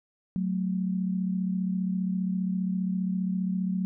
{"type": "tone pair together", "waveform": "sine", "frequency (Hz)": [185, 220], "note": ["F#3", "A3"], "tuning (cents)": [0, 0], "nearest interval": "minor third", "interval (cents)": 300, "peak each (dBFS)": [-26, -33], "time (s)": [0.36, 3.85], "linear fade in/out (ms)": 0, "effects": []}